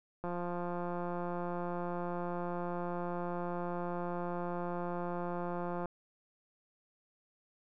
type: click train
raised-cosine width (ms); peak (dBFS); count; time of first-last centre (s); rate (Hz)
1; -25; 984; 0.24-5.857; 175
effects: none